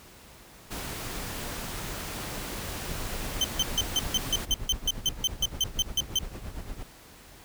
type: noise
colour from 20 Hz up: pink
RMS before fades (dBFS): -36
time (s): 0.7-4.46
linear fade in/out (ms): 20
type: noise with tremolo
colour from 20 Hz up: brown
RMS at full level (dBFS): -33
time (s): 2.88-6.83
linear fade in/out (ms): 5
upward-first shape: triangle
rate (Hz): 8.7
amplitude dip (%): 90
type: tone bursts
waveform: 30% pulse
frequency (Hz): 3090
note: G7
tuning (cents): -26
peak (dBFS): -19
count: 16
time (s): 3.41-6.188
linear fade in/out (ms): 2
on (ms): 33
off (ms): 150
effects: pink hiss -51 dBFS RMS until 7.44 s